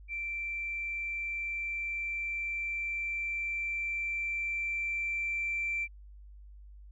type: tone with level ramp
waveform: sine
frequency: 2346 Hz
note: D7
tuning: 2 cents flat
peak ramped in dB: -33 to -29 dBFS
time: 0.08-5.88 s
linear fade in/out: 50 ms
effects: tanh soft clip ceiling -25 dBFS + added 50 Hz sine -48 dBFS peak until 6.91 s